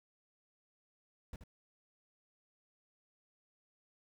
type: noise with echo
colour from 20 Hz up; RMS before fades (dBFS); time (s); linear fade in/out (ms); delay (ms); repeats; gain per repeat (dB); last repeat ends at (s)
brown; -44; 1.33-1.36; 2; 78; 1; -8; 1.438
effects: none